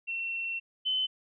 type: tone pair in turn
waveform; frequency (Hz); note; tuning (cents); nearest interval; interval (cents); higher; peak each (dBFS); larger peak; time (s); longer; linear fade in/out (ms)
sine; 2712 / 3044; E7 / F#7; +49 / +48; major second; 199; second; -31 / -26; second; 0.07-0.6 / 0.85-1.07; first; 20
effects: none